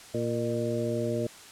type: harmonic tone with a mistuned harmonic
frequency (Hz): 116.54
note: A#2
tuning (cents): 0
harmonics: 1 / 2 / 3 / 4 / 5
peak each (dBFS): -33 / -33 / -33 / -33 / -33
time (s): 0.14-1.27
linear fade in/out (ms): 5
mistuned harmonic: 5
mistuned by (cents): +51
effects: white hiss -48 dBFS RMS until 1.51 s + low-pass 9000 Hz 12 dB/octave